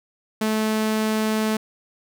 sawtooth tone, 217.4 Hz, A3, 21 cents flat, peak -16 dBFS, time 0.41-1.57 s, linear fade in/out 5 ms, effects none

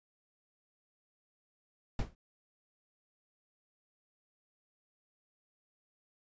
brown noise with exponential decay, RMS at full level -28 dBFS, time 1.99-2.15 s, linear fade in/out 2 ms, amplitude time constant 34 ms, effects resampled to 16000 Hz

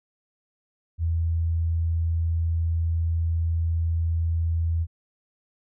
sine tone, 82.8 Hz, E2, 8 cents sharp, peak -21 dBFS, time 0.98-4.87 s, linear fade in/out 50 ms, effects none

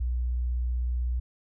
sine tone with vibrato, 61 Hz, B1, 21 cents flat, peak -25 dBFS, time 0-1.2 s, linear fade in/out 10 ms, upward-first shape sine, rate 16 Hz, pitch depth 11 cents each way, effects none

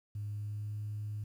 sine tone with pitch glide, 103.83 to 105.28 Hz, G#2 to G#2, 0 to +24 cents, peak -35 dBFS, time 0.15-1.24 s, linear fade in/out 5 ms, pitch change +24 cents, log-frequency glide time 0.27-0.79 s, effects tanh soft clip ceiling -32 dBFS + 11-bit

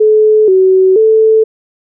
sine tone with pitch steps, 430.2 / 376.7 / 439.8 Hz, A4 / F#4 / A4, -39 / +31 / -1 cents, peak -4 dBFS, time 0-1.44 s, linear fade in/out 10 ms, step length 480 ms, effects none

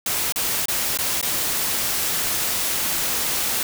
white noise with dropouts, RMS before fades -23 dBFS, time 0.06-3.63 s, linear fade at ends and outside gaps 2 ms, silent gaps 0.323-0.359 / 0.657-0.683 / 0.974-0.987 / 1.213-1.227 s, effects none

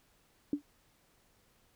sine tone with exponential decay, 290 Hz, D4, 22 cents flat, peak -24 dBFS, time 0.53-0.62 s, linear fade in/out 2 ms, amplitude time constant 19 ms, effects pink hiss -69 dBFS RMS until 1.75 s

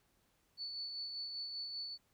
sine tone with tremolo, 4464 Hz, C#8, 11 cents sharp, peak -39 dBFS, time 0.57-1.98 s, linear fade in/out 50 ms, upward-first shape sine, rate 5.1 Hz, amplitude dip 35%, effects pink hiss -75 dBFS RMS until 2.13 s

